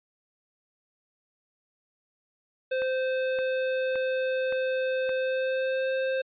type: tone with pitch glide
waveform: square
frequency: 519 to 526.2 Hz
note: C5 to C5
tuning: -14 to +10 cents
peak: -26 dBFS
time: 2.71-6.22 s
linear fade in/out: 10 ms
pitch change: +24 cents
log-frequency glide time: 5.16-5.91 s
type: click train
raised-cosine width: 0.5 ms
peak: -25 dBFS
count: 5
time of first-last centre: 2.82-5.093 s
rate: 1.76 Hz
effects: resampled to 8000 Hz